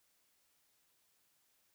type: silence
effects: white hiss -75 dBFS RMS until 1.74 s